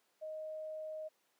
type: tone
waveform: sine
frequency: 624 Hz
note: D#5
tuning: 5 cents sharp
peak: -40 dBFS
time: 0.21-1.09 s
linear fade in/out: 20 ms
effects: pink hiss -75 dBFS RMS until 1.39 s + high-pass 400 Hz 12 dB/octave